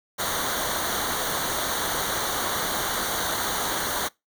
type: noise with comb filter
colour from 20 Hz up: pink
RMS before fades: -27 dBFS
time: 0.18-4.09 s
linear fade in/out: 20 ms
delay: 0.39 ms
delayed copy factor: -0.8
effects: noise-tail reverb RT60 0.2 s tail -23 dB re dry